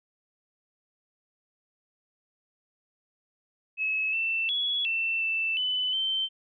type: tone with pitch steps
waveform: sine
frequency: 2580 / 2674 / 3371 / 2680 / 2658 / 3008 / 3104 Hz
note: E7 / E7 / G#7 / E7 / E7 / F#7 / G7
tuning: -38 / +24 / +25 / +28 / +14 / +28 / -18 cents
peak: -25 dBFS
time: 3.77-6.29 s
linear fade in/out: 50 ms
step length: 360 ms
effects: none